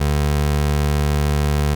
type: tone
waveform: 25% pulse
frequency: 73.42 Hz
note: D2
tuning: in tune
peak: -12 dBFS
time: 0-1.75 s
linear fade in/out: 10 ms
effects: none